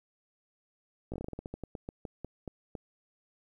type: slowing click train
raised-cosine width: 2 ms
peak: -25 dBFS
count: 18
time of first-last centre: 1.12-2.752 s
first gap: 17 ms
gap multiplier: 1.19
effects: 11-bit